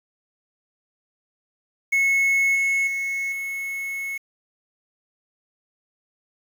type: tone with level steps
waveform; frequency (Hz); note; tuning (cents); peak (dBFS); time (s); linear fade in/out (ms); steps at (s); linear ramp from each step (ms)
triangle; 2190; C#7; -22; -15 / -17 / -22 / -25; 1.92-4.18; 10; 2.55 / 2.87 / 3.32; 5
effects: 7-bit